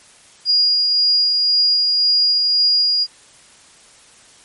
sine tone with tremolo, 4860 Hz, D#8, 42 cents flat, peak -11 dBFS, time 0.45-3.07 s, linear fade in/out 50 ms, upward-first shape sine, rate 1.9 Hz, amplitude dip 25%, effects white hiss -47 dBFS RMS until 4.44 s + MP3 48 kbps

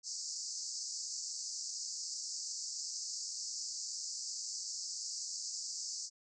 pink band-pass noise, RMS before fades -42 dBFS, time 0.03-6.1 s, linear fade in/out 50 ms, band 4600 to 7700 Hz, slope 96 dB/octave, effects none

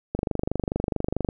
click train, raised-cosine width 2 ms, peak -11 dBFS, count 29, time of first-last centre 0.15-1.288 s, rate 24.6 Hz, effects none

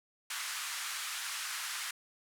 pink band-pass noise, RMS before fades -39 dBFS, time 0.3-1.91 s, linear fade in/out 5 ms, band 1200 to 12000 Hz, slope 24 dB/octave, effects none

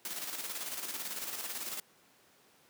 white noise with tremolo, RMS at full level -38 dBFS, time 0.05-1.8 s, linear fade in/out 2 ms, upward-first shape square, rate 18 Hz, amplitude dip 45%, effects pink hiss -64 dBFS RMS until 2.69 s + high-pass 200 Hz 12 dB/octave

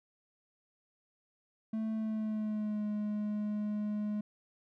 triangle tone with pitch glide, 220 to 209.8 Hz, A3 to G#3, 0 to +18 cents, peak -30 dBFS, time 1.73-4.21 s, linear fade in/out 5 ms, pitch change -82 cents, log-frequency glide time 1.94-2.85 s, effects none

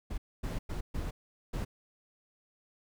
brown noise bursts at uneven times, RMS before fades -35 dBFS, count 5, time 0.1-0.18 / 0.43-0.59 / 0.69-0.81 / 0.94-1.11 / 1.53-1.65 s, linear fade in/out 10 ms, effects none

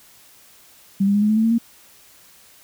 sine tone with pitch steps, 196 / 200.8 / 205.7 / 210.8 / 216 / 221.3 / 226.7 / 232.3 Hz, G3 / G3 / G#3 / G#3 / A3 / A3 / A#3 / A#3, 0 / +42 / -16 / +26 / -32 / +10 / -48 / -6 cents, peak -14 dBFS, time 1-1.584 s, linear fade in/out 10 ms, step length 73 ms, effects white hiss -50 dBFS RMS until 2.63 s

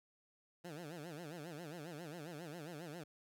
15% pulse tone with vibrato, 160.6 Hz, E3, 45 cents flat, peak -40 dBFS, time 0.64-3.04 s, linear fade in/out 10 ms, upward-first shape sine, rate 7.4 Hz, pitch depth 190 cents each way, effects none

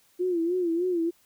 sine tone with vibrato, 348 Hz, F4, 6 cents flat, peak -23 dBFS, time 0.19-1.11 s, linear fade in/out 20 ms, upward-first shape sine, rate 3.3 Hz, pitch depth 100 cents each way, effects white hiss -63 dBFS RMS until 1.25 s

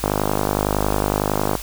click train, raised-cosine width 1 ms, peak -4 dBFS, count 78, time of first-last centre 0.04-1.553 s, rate 50.9 Hz, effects added 50 Hz sine -32 dBFS peak until 1.62 s + white hiss -33 dBFS RMS until 1.62 s

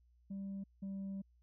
sine tone pair in turn, 196 / 194.87 Hz, G3 / G3, 0 / -10 cents, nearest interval unison, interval 10 cents, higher first, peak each -38 / -37 dBFS, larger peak second, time 0.3-0.64 / 0.82-1.22 s, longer second, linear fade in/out 10 ms, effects tanh soft clip ceiling -39 dBFS + added 60 Hz sine -66 dBFS peak until 1.42 s

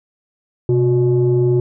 sine tone pair together, 128.1 / 362.3 Hz, C3 / F#4, -36 / -36 cents, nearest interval octave + tritone, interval 1800 cents, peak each -13 dBFS, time 0.69-1.6 s, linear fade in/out 2 ms, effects tanh soft clip ceiling -7 dBFS

